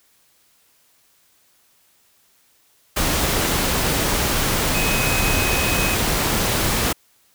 sine tone in noise, 2526 Hz, D#7, 26 cents sharp, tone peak -24 dBFS, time 4.74-5.95 s, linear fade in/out 10 ms, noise pink, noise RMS -20 dBFS, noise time 2.96-6.93 s, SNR -7 dB, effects white hiss -59 dBFS RMS until 7.34 s

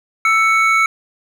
triangle tone pair together, 1321.2 / 2222 Hz, E6 / C#7, +4 / +4 cents, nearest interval major sixth, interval 900 cents, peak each -12 dBFS, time 0.25-0.86 s, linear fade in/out 2 ms, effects none

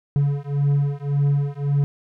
triangle beating tone pair, 141.4 / 143.2 Hz, C#3 / D3, +35 / -43 cents, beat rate 1.8 Hz, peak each -19 dBFS, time 0.16-1.84 s, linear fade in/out 0 ms, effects none

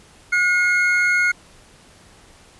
triangle tone pair together, 1443 / 2154 Hz, F#6 / C7, -44 / +50 cents, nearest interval perfect fifth, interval 694 cents, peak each -16 dBFS, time 0.32-1.32 s, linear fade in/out 10 ms, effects pink hiss -49 dBFS RMS until 2.59 s + resampled to 24000 Hz

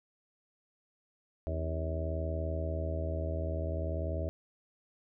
harmonic tone with a mistuned harmonic, 80.4 Hz, E2, 43 cents flat, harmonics 1 / 2 / 3 / 4 / 5 / 6 / 7 / 8, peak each -33 / -43 / -47 / -44 / -45 / -50 / -42 / -40 dBFS, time 1.47-4.29 s, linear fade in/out 0 ms, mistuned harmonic 3, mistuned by +120 cents, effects none

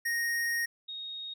square / sine tone pair in turn, 1864.7 / 3736 Hz, A#6 / A#7, 0 / +3 cents, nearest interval octave, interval 1203 cents, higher second, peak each -29 / -37 dBFS, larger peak first, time 0.05-0.66 / 0.88-1.34 s, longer first, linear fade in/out 10 ms, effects none

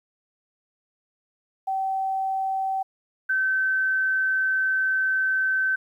sine tone pair in turn, 769 / 1538 Hz, G5 / G6, -33 / -33 cents, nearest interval octave, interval 1200 cents, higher second, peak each -23 / -20 dBFS, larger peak second, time 1.67-2.83 / 3.29-5.76 s, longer second, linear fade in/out 10 ms, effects 10-bit

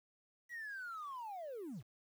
triangle linear sweep, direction down, 1951 to 92.5 Hz, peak -40 dBFS, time 0.49-1.83 s, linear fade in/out 50 ms, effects tanh soft clip ceiling -39 dBFS + 11-bit

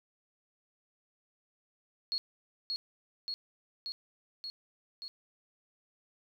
sine tone with echo, 4319 Hz, C#8, 46 cents flat, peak -30 dBFS, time 2.12-2.18 s, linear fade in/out 0 ms, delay 580 ms, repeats 5, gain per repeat -2 dB, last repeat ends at 5.08 s, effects 11-bit

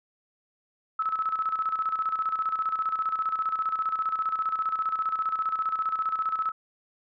sine tone with tremolo, 1300 Hz, E6, 24 cents flat, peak -23 dBFS, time 0.99-6.52 s, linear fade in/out 5 ms, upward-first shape square, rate 15 Hz, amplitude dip 60%, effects resampled to 11025 Hz

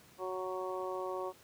harmonic tone, 185.4 Hz, F#3, 4 cents sharp, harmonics 2 / 3 / 4 / 5 / 6, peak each -39 / -41 / -45 / -45 / -43 dBFS, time 0.18-1.33 s, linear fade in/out 50 ms, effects pink hiss -60 dBFS RMS until 1.43 s + high-pass 100 Hz 12 dB/octave

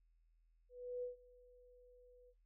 sine tone with ADSR envelope, 493.9 Hz, B4, in tune, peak -39 dBFS, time 0.69-2.34 s, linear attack 340 ms, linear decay 130 ms, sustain -23 dB, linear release 49 ms, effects noise-tail reverb RT60 0.2 s tail -23 dB re dry + added 41 Hz sine -70 dBFS peak until 2.45 s

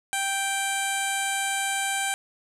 15% pulse tone with low-pass filter, 784 Hz, G5, in tune, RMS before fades -27 dBFS, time 0.13-2.14 s, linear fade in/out 0 ms, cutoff 9900 Hz, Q 4.7, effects none

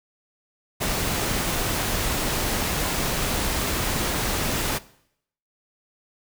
pink noise, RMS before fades -25 dBFS, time 0.8-4.79 s, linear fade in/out 20 ms, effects noise-tail reverb RT60 0.7 s tail -19 dB re dry

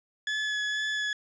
30% pulse tone with vibrato, 1708 Hz, G#6, 48 cents sharp, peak -25 dBFS, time 0.27-1.13 s, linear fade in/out 2 ms, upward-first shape sine, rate 2.1 Hz, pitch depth 13 cents each way, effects resampled to 16000 Hz + 10-bit

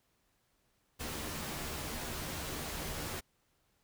pink noise with comb filter, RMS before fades -40 dBFS, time 0.99-3.21 s, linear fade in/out 20 ms, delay 13 ms, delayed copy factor +0.55, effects pink hiss -75 dBFS RMS until 3.83 s

